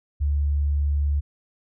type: tone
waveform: sine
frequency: 72.2 Hz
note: D2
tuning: 29 cents flat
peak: -19 dBFS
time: 0.2-1.21 s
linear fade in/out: 20 ms
effects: none